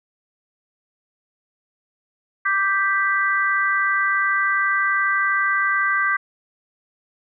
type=chord; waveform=sine; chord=G major; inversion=second; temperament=equal; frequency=1174.7 / 1568 / 1975.5 Hz; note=D6 / G6 / B6; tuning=0 / 0 / 0 cents; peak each=-22 / -20 / -23 dBFS; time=2.45-6.17 s; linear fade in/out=10 ms; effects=none